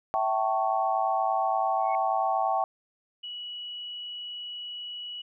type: chord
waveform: sine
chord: A dominant seventh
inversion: second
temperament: equal with one note detuned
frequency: 659.3 / 771.4 / 880 / 1108.7 Hz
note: E5 / G5 / A5 / C#6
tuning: 0 / -28 / 0 / 0 cents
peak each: -30 / -26 / -31 / -31 dBFS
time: 0.14-2.64 s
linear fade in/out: 0 ms
type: tone with exponential growth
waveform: sine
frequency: 2204 Hz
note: C#7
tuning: 11 cents flat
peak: -34 dBFS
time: 1.77-1.95 s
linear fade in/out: 1 ms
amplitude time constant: 39 ms
type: tone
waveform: sine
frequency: 2933 Hz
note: F#7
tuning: 16 cents flat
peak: -35 dBFS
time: 3.23-5.22 s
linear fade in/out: 10 ms
effects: none